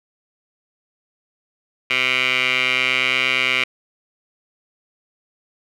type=tone with band-pass filter; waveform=15% pulse; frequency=128.6 Hz; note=C3; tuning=30 cents flat; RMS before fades=-19 dBFS; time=1.9-3.64 s; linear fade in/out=5 ms; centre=2500 Hz; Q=8.1; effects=none